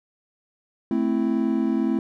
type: chord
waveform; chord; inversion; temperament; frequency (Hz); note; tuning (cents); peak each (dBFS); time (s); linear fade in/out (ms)
triangle; A minor; none; equal with one note detuned; 220 / 261.6 / 331.2; A3 / C4 / E4; 0 / 0 / +8; -22 / -22 / -23; 0.91-1.99; 2
effects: none